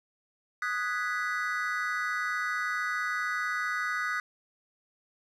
triangle chord, G# minor seventh, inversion second, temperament equal with one note detuned, 1244.5 / 1480 / 1667 / 1975.5 Hz, D#6 / F#6 / G#6 / B6, 0 / 0 / +6 / 0 cents, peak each -32 / -31 / -36 / -33 dBFS, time 0.62-4.2 s, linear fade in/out 2 ms, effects none

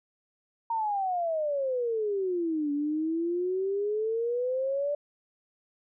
sine exponential two-way sweep, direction down then up, 932.3 to 285.7 to 588 Hz, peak -26 dBFS, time 0.7-4.95 s, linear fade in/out 5 ms, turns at 2.72 s, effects none

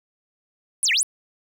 sine exponential two-way sweep, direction down then up, 11030 to 1780 to 11030 Hz, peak -16 dBFS, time 0.83-1.03 s, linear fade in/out 0 ms, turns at 0.92 s, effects tanh soft clip ceiling -13 dBFS + 8-bit

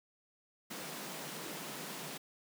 pink high-pass noise, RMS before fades -44 dBFS, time 0.7-2.18 s, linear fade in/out 10 ms, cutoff 140 Hz, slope 96 dB/octave, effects none

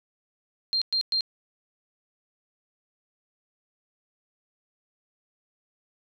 sine tone bursts, 4186 Hz, C8, in tune, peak -22 dBFS, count 3, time 0.73-1.208 s, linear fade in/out 0 ms, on 86 ms, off 110 ms, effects none

